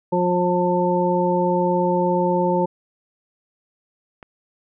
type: harmonic tone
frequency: 178.3 Hz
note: F3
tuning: 36 cents sharp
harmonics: 1 / 2 / 3 / 5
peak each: -22 / -22 / -22 / -22 dBFS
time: 0.12-2.66 s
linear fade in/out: 10 ms
type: click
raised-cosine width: 0.5 ms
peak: -24 dBFS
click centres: 4.228 s
effects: none